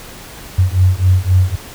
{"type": "beating tone pair", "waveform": "sine", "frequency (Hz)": [90.5, 94.3], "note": ["F#2", "F#2"], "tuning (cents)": [-38, 33], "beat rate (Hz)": 3.8, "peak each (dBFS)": -12, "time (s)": [0.58, 1.56], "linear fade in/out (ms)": 10, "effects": ["pink hiss -34 dBFS RMS until 1.74 s"]}